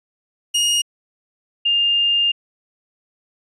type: tone pair in turn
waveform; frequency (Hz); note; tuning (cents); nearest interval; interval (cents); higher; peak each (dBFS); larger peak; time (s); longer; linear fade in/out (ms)
sawtooth / sine; 2862 / 2810; F7 / F7; +42 / +10; unison; 32; first; -12 / -14; first; 0.54-0.82 / 1.65-2.32; second; 10
effects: resampled to 24000 Hz